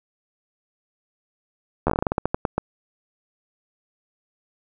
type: slowing click train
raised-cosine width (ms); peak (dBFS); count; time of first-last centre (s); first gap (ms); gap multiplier
1; -6; 15; 1.87-2.58; 12; 1.2
effects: none